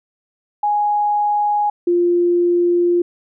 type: tone pair in turn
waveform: sine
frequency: 830.6 / 349.2 Hz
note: G#5 / F4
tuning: 0 / 0 cents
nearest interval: octave + minor third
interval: 1500 cents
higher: first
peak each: -14 / -12 dBFS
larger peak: second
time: 0.63-1.7 / 1.87-3.02 s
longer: second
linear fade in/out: 5 ms
effects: none